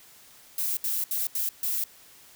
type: noise bursts at uneven times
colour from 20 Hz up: violet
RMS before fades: -28 dBFS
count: 5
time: 0.58-0.77 / 0.84-1.04 / 1.11-1.27 / 1.35-1.49 / 1.63-1.84 s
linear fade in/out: 2 ms
effects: white hiss -53 dBFS RMS until 2.35 s